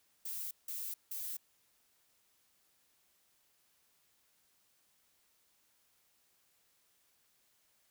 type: noise bursts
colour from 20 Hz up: violet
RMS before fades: -41 dBFS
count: 3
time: 0.25-1.37 s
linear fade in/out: 5 ms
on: 260 ms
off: 170 ms
effects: white hiss -73 dBFS RMS until 7.9 s